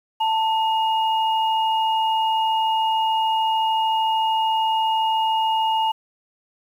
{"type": "tone pair together", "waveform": "sine", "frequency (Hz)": [886.8, 2863], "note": ["A5", "F7"], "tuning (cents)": [13, 42], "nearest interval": "octave + minor sixth", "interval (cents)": 2029, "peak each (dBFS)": [-18, -27], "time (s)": [0.2, 5.92], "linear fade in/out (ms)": 10, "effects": ["8-bit"]}